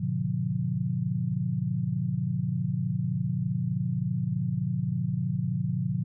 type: chord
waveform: sine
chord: G# diminished seventh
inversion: none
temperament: equal with one note detuned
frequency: 103.83 / 123.47 / 146.83 / 178.9 Hz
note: G#2 / B2 / D3 / F3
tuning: 0 / 0 / 0 / +42 cents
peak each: -36 / -30 / -31 / -30 dBFS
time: 0-6.04 s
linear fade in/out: 10 ms
effects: none